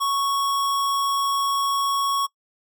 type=tone; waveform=square; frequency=1108.7 Hz; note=C#6; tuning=in tune; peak=-21 dBFS; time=0-2.27 s; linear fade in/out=20 ms; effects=noise-tail reverb RT60 0.1 s tail -24 dB re dry